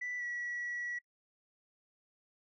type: tone with pitch glide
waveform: sine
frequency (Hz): 1975.5 to 1934.8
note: B6 to B6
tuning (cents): 0 to -36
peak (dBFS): -35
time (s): 0.01-0.99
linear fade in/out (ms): 10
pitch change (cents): -36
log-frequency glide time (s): 0.18-0.23
effects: noise-tail reverb RT60 0.1 s tail -23 dB re dry + tanh soft clip ceiling -33 dBFS